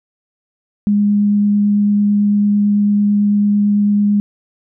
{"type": "tone with vibrato", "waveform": "sine", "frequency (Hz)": 205.4, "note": "G#3", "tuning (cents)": -19, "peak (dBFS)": -10, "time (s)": [0.87, 4.2], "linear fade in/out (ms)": 0, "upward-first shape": "triangle", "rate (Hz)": 9, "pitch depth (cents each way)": 8, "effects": []}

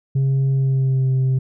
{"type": "tone with pitch glide", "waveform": "sine", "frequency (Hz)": [135.2, 130.97], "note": ["C#3", "C3"], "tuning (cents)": [-43, 2], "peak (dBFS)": -12, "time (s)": [0.15, 1.39], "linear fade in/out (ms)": 10, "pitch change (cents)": -55, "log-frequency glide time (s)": [0.51, 1.11], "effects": ["tanh soft clip ceiling -14 dBFS"]}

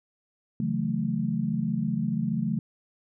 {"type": "chord", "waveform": "sine", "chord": "F# minor seventh", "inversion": "second", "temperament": "equal", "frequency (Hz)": [138.59, 164.81, 185, 220], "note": ["C#3", "E3", "F#3", "A3"], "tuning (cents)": [0, 0, 0, 0], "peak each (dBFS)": [-32, -31, -31, -28], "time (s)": [0.6, 2.59], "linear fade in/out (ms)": 2, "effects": []}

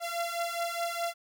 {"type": "beating tone pair", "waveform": "sawtooth", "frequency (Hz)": [681, 685.8], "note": ["F5", "F5"], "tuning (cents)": [-44, -32], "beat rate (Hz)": 4.8, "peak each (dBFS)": -30, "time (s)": [0, 1.14], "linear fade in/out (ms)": 50, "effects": []}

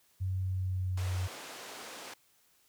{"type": "tone with pitch glide", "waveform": "sine", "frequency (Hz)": [93.8, 91.98], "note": ["F#2", "F#2"], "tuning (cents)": [24, -10], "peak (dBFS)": -30, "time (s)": [0.2, 1.28], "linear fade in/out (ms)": 20, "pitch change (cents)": -34, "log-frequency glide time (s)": [0.42, 1.07]}
{"type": "band-pass noise", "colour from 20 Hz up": "pink", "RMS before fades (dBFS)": -46, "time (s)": [0.97, 2.14], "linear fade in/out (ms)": 5, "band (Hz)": [390, 9500], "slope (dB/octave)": 12}
{"effects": ["white hiss -68 dBFS RMS until 2.68 s"]}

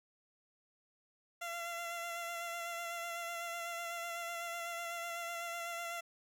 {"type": "tone with vibrato", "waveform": "15% pulse", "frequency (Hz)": 683, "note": "F5", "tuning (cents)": -39, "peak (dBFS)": -33, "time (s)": [1.41, 6.01], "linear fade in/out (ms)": 10, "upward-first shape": "sine", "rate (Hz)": 8, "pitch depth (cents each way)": 22, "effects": []}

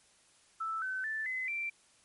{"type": "tone with pitch steps", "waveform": "sine", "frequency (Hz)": [1319, 1523.9, 1760.7, 2034, 2350], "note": ["E6", "G6", "A6", "C7", "D7"], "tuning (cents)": [1, -49, 1, -50, 1], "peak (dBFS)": -33, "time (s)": [0.6, 1.7], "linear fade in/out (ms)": 10, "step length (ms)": 220, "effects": ["white hiss -65 dBFS RMS until 2.04 s", "MP3 48 kbps"]}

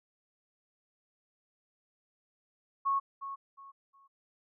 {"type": "tone with echo", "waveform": "sine", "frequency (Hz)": 1100, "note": "C#6", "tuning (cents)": -14, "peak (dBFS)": -26, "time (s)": [2.85, 3], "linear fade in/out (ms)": 20, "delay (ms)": 360, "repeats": 3, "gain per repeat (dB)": -11, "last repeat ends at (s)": 4.08, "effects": []}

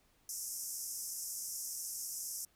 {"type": "band-pass noise", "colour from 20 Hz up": "pink", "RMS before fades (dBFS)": -42, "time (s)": [0.29, 2.45], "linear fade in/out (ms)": 2, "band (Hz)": [5300, 14000], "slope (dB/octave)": 96, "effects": ["pink hiss -71 dBFS RMS until 2.55 s"]}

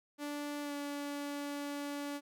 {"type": "tone with pitch glide", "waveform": "sawtooth", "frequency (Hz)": [291.5, 287], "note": ["D4", "D4"], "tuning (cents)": [-13, -40], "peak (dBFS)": -34, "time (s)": [0.18, 2.21], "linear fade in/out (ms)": 50, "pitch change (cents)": -27, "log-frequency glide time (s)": [0.62, 0.73], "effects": []}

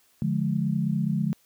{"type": "chord", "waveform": "sine", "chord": "D diminished", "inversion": "none", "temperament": "just", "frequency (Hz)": [146.83, 176.2, 211.4], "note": ["D3", "F3", "Ab3"], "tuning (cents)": [0, 16, 31], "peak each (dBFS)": -27, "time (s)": [0.22, 1.33], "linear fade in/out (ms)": 0, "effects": ["white hiss -63 dBFS RMS until 1.45 s", "high-pass 60 Hz 12 dB/octave"]}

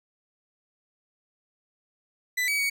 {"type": "tone with pitch steps", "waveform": "40% pulse", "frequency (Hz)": [1994, 2276, 2244], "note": ["B6", "C#7", "C#7"], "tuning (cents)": [16, 45, 21], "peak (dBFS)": -23, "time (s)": [2.37, 2.7], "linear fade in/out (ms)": 10, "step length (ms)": 110, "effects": []}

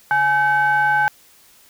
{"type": "ring-modulated tone", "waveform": "triangle", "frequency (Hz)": 349.2, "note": "F4", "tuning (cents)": 0, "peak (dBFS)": -9, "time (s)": [0.11, 1.08], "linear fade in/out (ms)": 0, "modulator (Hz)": 1190, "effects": ["white hiss -51 dBFS RMS until 1.69 s"]}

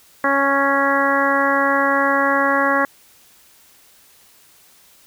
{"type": "harmonic tone", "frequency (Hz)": 277.2, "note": "C#4", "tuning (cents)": 0, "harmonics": [1, 2, 3, 4, 5, 6, 7], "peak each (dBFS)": [-23, -21, -24, -20, -24, -21, -24], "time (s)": [0.24, 2.85], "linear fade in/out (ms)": 2, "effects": ["white hiss -51 dBFS RMS until 5.06 s"]}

